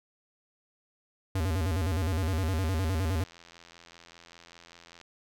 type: tone with vibrato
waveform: square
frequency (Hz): 87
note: F2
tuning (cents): -6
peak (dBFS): -27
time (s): 1.35-3.24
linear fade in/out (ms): 5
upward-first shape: square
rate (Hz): 9.7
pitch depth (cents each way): 160
type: click train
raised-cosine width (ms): 0.2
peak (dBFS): -33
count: 237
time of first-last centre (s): 2.24-5.013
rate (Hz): 85.1
effects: none